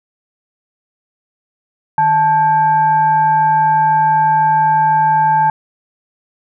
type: tone with frequency modulation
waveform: sine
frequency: 874 Hz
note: A5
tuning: 12 cents flat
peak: -9 dBFS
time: 1.98-5.5 s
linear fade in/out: 2 ms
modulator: 720 Hz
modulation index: 0.39
effects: none